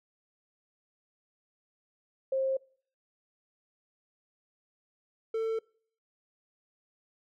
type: tone pair in turn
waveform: sine / triangle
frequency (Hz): 532 / 447.4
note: C5 / A4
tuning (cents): +29 / +29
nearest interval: minor third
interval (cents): 300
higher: first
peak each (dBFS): -26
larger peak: neither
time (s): 2.32-2.57 / 5.34-5.59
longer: neither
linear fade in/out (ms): 5
effects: noise-tail reverb RT60 0.5 s tail -24 dB re dry